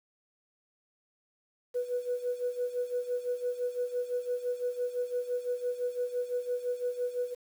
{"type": "tone with tremolo", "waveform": "sine", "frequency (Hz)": 492.1, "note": "B4", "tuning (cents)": -6, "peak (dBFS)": -26, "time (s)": [1.74, 7.35], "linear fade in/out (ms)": 20, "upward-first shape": "sine", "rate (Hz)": 5.9, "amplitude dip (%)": 80, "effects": ["tanh soft clip ceiling -23 dBFS", "9-bit"]}